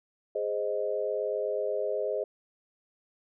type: chord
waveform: sine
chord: Ab major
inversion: none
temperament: equal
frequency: 415.3 / 523.3 / 622.3 Hz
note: Ab4 / C5 / Eb5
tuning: 0 / 0 / 0 cents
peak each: -32 dBFS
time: 0.35-2.24 s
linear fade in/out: 5 ms
effects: none